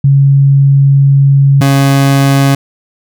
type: tone pair in turn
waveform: sine / 30% pulse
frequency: 138.59 / 137.94 Hz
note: C#3 / C#3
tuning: 0 / -8 cents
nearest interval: unison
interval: 8 cents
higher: first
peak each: -3 dBFS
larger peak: neither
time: 0.04-1.61 / 1.61-2.55 s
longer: first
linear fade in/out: 5 ms
effects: none